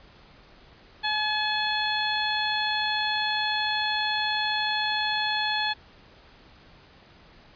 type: harmonic tone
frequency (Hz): 853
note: G#5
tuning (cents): +46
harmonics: 1 / 2 / 3 / 4 / 5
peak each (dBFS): -29 / -29 / -34 / -30 / -32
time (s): 1.03-5.74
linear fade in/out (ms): 20
effects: pink hiss -53 dBFS RMS until 7.55 s + resampled to 11025 Hz